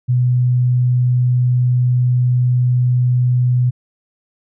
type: tone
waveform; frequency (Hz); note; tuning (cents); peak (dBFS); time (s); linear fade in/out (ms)
sine; 124.4; B2; +13; -11; 0.08-3.71; 20
effects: none